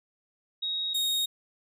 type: tone pair in turn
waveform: sine / 40% pulse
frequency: 3776 / 3735 Hz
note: A#7 / A#7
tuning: +22 / +3 cents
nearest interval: unison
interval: 19 cents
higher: first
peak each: -28 / -24 dBFS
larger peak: second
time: 0.62-0.94 / 0.94-1.26 s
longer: neither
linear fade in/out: 10 ms
effects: none